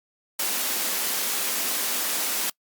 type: high-pass noise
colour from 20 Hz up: white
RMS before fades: -26 dBFS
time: 0.39-2.5 s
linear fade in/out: 5 ms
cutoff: 190 Hz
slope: 96 dB/octave
effects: noise-tail reverb RT60 0.1 s tail -26 dB re dry + Opus 48 kbps